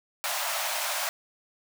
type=high-pass noise; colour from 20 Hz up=pink; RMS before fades=-30 dBFS; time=0.24-1.09 s; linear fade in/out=0 ms; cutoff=580 Hz; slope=96 dB/octave; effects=none